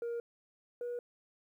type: tone pair in turn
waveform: sine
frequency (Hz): 470 / 483.2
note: A#4 / B4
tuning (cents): +14 / -38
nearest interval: unison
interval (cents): 48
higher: second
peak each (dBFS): -32 / -34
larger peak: first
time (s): 0.02-0.2 / 0.81-0.99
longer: neither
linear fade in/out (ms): 2
effects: tanh soft clip ceiling -34 dBFS + 12-bit